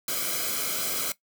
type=noise with comb filter; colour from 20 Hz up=white; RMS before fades=-29 dBFS; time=0.08-1.12 s; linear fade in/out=2 ms; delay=1.1 ms; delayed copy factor=-0.9; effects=noise-tail reverb RT60 0.1 s tail -17 dB re dry